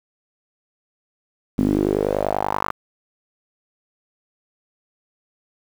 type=tone with band-pass filter sweep; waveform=sawtooth; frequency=50.3 Hz; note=G1; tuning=45 cents sharp; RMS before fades=-21 dBFS; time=1.58-2.71 s; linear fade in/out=0 ms; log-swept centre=240 to 1200 Hz; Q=4.1; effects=7-bit